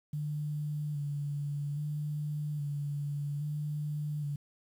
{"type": "tone with vibrato", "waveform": "sine", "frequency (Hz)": 146.8, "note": "D3", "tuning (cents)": 0, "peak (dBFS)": -32, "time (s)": [0.13, 4.36], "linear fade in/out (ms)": 5, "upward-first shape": "square", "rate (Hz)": 0.61, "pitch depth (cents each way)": 28, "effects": ["10-bit"]}